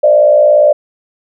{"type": "tone with frequency modulation", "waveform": "sine", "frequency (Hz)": 596, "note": "D5", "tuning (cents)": 25, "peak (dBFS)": -4, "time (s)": [0.03, 0.73], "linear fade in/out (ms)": 10, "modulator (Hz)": 57.4, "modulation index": 0.8, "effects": []}